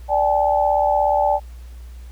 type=chord; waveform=sine; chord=D suspended fourth; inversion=none; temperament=equal with one note detuned; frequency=587.3 / 784 / 860.9 Hz; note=D5 / G5 / A5; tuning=0 / 0 / -38 cents; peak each=-19 dBFS; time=0.08-1.4 s; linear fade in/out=50 ms; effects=added 60 Hz sine -34 dBFS peak until 2.11 s + pink hiss -53 dBFS RMS until 2.11 s